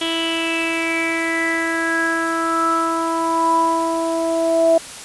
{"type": "tone with low-pass filter sweep", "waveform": "sawtooth", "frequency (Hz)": 329.6, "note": "E4", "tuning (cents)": 0, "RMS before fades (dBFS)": -19, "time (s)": [0.01, 4.78], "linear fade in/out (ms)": 5, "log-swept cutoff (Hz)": [3200, 660], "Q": 9.4, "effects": ["white hiss -34 dBFS RMS until 5.04 s", "resampled to 24000 Hz"]}